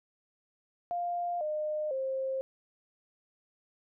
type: tone with pitch steps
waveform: sine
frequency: 700 / 609.4 / 530.5 Hz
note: F5 / D#5 / C5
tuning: +4 / -36 / +24 cents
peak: -30 dBFS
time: 0.91-2.41 s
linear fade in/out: 0 ms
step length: 500 ms
effects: none